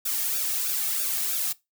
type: noise with flanger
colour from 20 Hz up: blue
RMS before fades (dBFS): -27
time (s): 0.05-1.53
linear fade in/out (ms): 10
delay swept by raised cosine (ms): 0.96 to 2.06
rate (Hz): 3.1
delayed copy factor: -0.8
effects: noise-tail reverb RT60 0.2 s tail -20 dB re dry